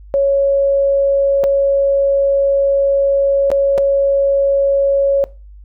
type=tone with dropouts; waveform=sine; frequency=554.4 Hz; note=C#5; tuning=in tune; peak=-10 dBFS; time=0.14-5.24 s; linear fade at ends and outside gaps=0 ms; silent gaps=1.436-1.44 / 3.503-3.516 / 3.778-3.782 s; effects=noise-tail reverb RT60 0.3 s tail -20 dB re dry + added 50 Hz sine -35 dBFS peak until 5.64 s